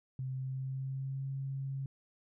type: tone with pitch glide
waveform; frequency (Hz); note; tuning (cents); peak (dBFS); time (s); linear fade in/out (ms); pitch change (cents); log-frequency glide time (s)
sine; 130.81 to 135.74; C3 to C#3; 0 to -36; -35; 0.19-1.86; 2; +64; 0.32-1.28
effects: none